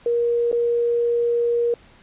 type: tone with dropouts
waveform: sine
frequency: 473.1 Hz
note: A#4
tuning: 26 cents sharp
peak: -17 dBFS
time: 0.06-1.74 s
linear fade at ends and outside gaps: 2 ms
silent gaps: 0.516-0.527 s
effects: pink hiss -51 dBFS RMS until 2.02 s + resampled to 8000 Hz